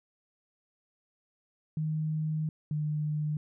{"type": "tone pair in turn", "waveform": "sine", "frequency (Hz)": [155.56, 151.22], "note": ["D#3", "D#3"], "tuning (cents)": [0, -49], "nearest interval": "unison", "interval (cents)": 49, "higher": "first", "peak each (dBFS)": -28, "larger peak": "neither", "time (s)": [[1.77, 2.49], [2.71, 3.37]], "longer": "first", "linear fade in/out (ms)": 2, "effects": []}